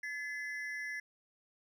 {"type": "ring-modulated tone", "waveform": "triangle", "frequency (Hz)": 1874, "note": "A#6", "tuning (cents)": 9, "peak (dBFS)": -33, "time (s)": [0.03, 1], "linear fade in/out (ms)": 5, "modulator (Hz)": 156, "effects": []}